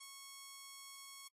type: tone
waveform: 5% pulse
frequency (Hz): 1100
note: C#6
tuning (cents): -14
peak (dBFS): -39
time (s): 0-1.28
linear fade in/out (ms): 10
effects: AAC 32 kbps